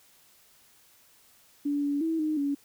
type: tone with pitch steps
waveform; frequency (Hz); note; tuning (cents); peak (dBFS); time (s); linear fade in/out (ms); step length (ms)
sine; 287.8 / 286 / 324.4 / 308.4 / 283.1; D4 / D4 / E4 / D#4 / C#4; -35 / -46 / -28 / -15 / +37; -25; 1.65-2.55; 10; 180
effects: white hiss -60 dBFS RMS until 2.64 s